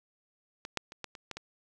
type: clicks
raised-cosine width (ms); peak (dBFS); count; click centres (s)
0.2; -22 / -13 / -28 / -20 / -28 / -21 / -23; 7; 0.651 / 0.773 / 0.921 / 1.043 / 1.152 / 1.313 / 1.37
effects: none